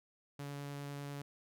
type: tone with vibrato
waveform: sawtooth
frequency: 142.4 Hz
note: C#3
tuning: 47 cents sharp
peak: -38 dBFS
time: 0.39-1.22 s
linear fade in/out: 5 ms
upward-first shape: triangle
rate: 10 Hz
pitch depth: 8 cents each way
effects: none